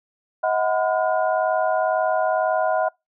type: tone cluster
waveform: sine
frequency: 636 / 738 / 1009 / 1431 Hz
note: D#5 / F#5 / B5 / F6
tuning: +38 / -5 / +37 / +42 cents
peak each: -21 / -22 / -28 / -28 dBFS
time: 0.43-2.89 s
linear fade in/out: 10 ms
effects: noise-tail reverb RT60 0.2 s tail -26 dB re dry